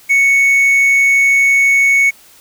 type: tone with quantisation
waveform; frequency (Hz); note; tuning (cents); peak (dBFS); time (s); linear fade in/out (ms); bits
triangle; 2217; C#7; 0; -6; 0.09-2.11; 20; 6
effects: white hiss -44 dBFS RMS until 2.4 s